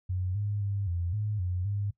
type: tone with pitch steps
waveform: sine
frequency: 91.9 / 103 / 100.2 / 86.7 / 105.5 / 90.3 / 101.5 Hz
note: F#2 / G#2 / G2 / F2 / G#2 / F#2 / G#2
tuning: -11 / -14 / +38 / -12 / +28 / -42 / -39 cents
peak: -28 dBFS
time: 0.09-1.91 s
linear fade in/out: 10 ms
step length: 260 ms
effects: noise-tail reverb RT60 0.1 s tail -19 dB re dry